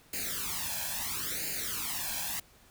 white noise with flanger, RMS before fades -35 dBFS, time 0.13-2.4 s, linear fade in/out 5 ms, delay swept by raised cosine 0.43 to 1.23 ms, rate 0.74 Hz, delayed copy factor +0.9, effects pink hiss -60 dBFS RMS until 2.7 s

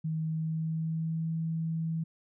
sine tone with pitch glide, 158.8 to 162.51 Hz, D#3 to E3, +36 to -24 cents, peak -29 dBFS, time 0.04-2.04 s, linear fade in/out 10 ms, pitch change +40 cents, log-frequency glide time 0.22-1.3 s, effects none

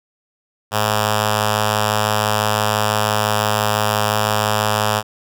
5% pulse tone with notch filter, 105.9 Hz, G#2, 34 cents sharp, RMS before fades -18 dBFS, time 0.71-5.03 s, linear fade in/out 50 ms, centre 300 Hz, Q 0.87, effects none

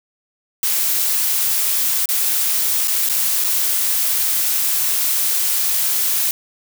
blue noise with dropouts, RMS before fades -18 dBFS, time 0.63-6.31 s, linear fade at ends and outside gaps 1 ms, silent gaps 2.057-2.089 / 2.875-2.88 / 3.09-3.096 / 3.44-3.444 s, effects none

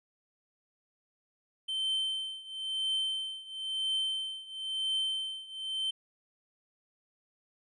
triangle tone with tremolo, 3097 Hz, G7, 22 cents flat, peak -26 dBFS, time 1.68-5.91 s, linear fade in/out 10 ms, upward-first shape triangle, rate 0.99 Hz, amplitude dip 90%, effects resampled to 24000 Hz

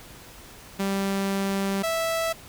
sawtooth tone pair in turn, 196 / 657.2 Hz, G3 / E5, 0 / -5 cents, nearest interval octave + major sixth, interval 2095 cents, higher second, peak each -20 dBFS, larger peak neither, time 0.79-1.83 / 1.83-2.33 s, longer first, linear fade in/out 10 ms, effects pink hiss -46 dBFS RMS until 2.48 s

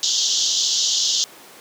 white band-pass noise, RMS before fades -20 dBFS, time 0.03-1.24 s, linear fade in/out 0 ms, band 3000 to 6900 Hz, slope 96 dB/octave, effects pink hiss -43 dBFS RMS until 1.6 s + high-pass 300 Hz 12 dB/octave

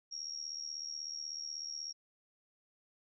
sine tone with amplitude modulation, 5588 Hz, F8, in tune, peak -36 dBFS, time 0.11-1.93 s, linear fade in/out 20 ms, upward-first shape sine, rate 76.3 Hz, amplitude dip 80%, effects none

